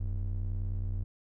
triangle ring-modulated tone, 64.2 Hz, C2, 32 cents flat, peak -25 dBFS, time 0-1.04 s, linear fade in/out 10 ms, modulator 29.5 Hz, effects none

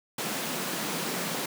pink high-pass noise, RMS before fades -32 dBFS, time 0.18-1.46 s, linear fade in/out 5 ms, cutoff 150 Hz, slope 48 dB/octave, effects none

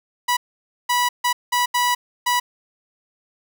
sawtooth tone bursts at uneven times, 979 Hz, B5, 15 cents flat, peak -13 dBFS, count 6, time 0.28-0.37 / 0.89-1.09 / 1.24-1.33 / 1.52-1.66 / 1.74-1.95 / 2.26-2.4 s, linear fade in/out 10 ms, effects none

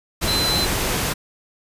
sine tone in noise, 4052 Hz, B7, 44 cents sharp, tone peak -20 dBFS, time 0.27-0.66 s, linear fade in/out 20 ms, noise pink, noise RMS -22 dBFS, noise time 0.21-1.14 s, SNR -1 dB, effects resampled to 32000 Hz

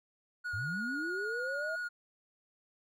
triangle tone with vibrato, 1443 Hz, F#6, 44 cents flat, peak -33 dBFS, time 0.44-1.89 s, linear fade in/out 20 ms, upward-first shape square, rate 6.8 Hz, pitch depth 15 cents each way
sine linear sweep, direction up, 85.4 to 658 Hz, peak -37 dBFS, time 0.53-1.76 s, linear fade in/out 10 ms
effects none

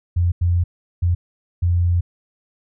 sine tone bursts at uneven times, 87.31 Hz, F2, in tune, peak -14 dBFS, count 4, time 0.16-0.32 / 0.41-0.64 / 1.02-1.15 / 1.62-2.01 s, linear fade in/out 10 ms, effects none

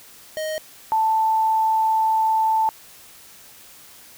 square / sine tone pair in turn, 624 / 882.5 Hz, D#5 / A5, +5 / +5 cents, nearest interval tritone, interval 600 cents, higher second, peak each -25 / -16 dBFS, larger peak second, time 0.37-0.58 / 0.92-2.69 s, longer second, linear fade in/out 0 ms, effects white hiss -46 dBFS RMS until 4.17 s

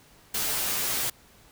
white noise with comb filter, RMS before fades -28 dBFS, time 0.34-1.1 s, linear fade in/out 5 ms, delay 12 ms, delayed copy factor -0.75, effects pink hiss -56 dBFS RMS until 1.51 s

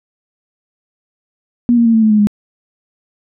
sine tone with pitch steps, 240 / 234.1 / 228.4 / 222.8 / 217.3 / 212 / 206.8 Hz, B3 / A#3 / A#3 / A3 / A3 / G#3 / G#3, -49 / +8 / -35 / +22 / -21 / +36 / -7 cents, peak -7 dBFS, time 1.69-2.271 s, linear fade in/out 0 ms, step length 83 ms, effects none

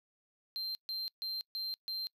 triangle tone bursts, 4148 Hz, C8, 16 cents flat, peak -34 dBFS, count 5, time 0.56-2.07 s, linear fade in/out 0 ms, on 190 ms, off 140 ms, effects noise-tail reverb RT60 0.1 s tail -25 dB re dry

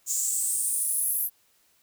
white noise with high-pass filter sweep, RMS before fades -27 dBFS, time 0.06-1.3 s, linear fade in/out 50 ms, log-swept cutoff 6900 to 12000 Hz, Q 7.6, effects white hiss -65 dBFS RMS until 1.82 s

